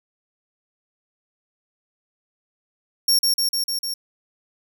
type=tone with echo; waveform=sawtooth; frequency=5520 Hz; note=F8; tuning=21 cents flat; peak=-12 dBFS; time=3.08-3.19 s; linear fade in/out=5 ms; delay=150 ms; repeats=5; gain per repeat=-2 dB; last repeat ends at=3.94 s; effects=none